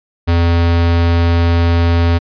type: tone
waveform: square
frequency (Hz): 85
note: F2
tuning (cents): -46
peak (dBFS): -10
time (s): 0.27-2.19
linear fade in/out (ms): 20
effects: resampled to 11025 Hz